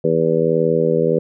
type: harmonic tone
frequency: 81.5 Hz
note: E2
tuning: 19 cents flat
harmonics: 2 / 3 / 4 / 5 / 6 / 7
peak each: -21 / -24 / -25 / -19 / -17 / -25 dBFS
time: 0.04-1.19 s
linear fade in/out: 5 ms
effects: none